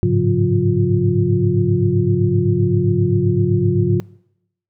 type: tone cluster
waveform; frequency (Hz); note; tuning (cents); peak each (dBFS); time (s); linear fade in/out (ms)
sine; 101.5 / 109.2 / 137.6 / 179.2 / 353.7; G#2 / A2 / C#3 / F3 / F4; -39 / -13 / -12 / +45 / +22; -19; 0.03-4; 0
effects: noise-tail reverb RT60 0.8 s tail -23 dB re dry